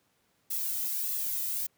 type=noise with flanger; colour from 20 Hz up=violet; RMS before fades=-32 dBFS; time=0.5-1.67 s; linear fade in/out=10 ms; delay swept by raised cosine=1.3 to 1.8 ms; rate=1.6 Hz; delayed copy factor=-0.8; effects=pink hiss -71 dBFS RMS until 1.77 s + high-pass 100 Hz 12 dB/octave